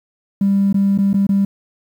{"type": "tone with dropouts", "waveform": "triangle", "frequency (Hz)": 197.8, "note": "G3", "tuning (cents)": 16, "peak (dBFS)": -8, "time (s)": [0.41, 1.45], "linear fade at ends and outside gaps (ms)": 5, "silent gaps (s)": [[0.728, 0.743], [0.977, 0.986], [1.132, 1.142], [1.268, 1.291]], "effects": ["tanh soft clip ceiling -9 dBFS", "8-bit"]}